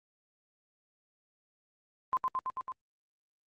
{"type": "tone with echo", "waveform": "sine", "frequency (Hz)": 1036, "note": "C6", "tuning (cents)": -17, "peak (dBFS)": -25, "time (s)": [2.13, 2.17], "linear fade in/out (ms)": 0, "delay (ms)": 110, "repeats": 5, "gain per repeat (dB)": -2, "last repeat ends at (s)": 2.72, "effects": ["Opus 24 kbps"]}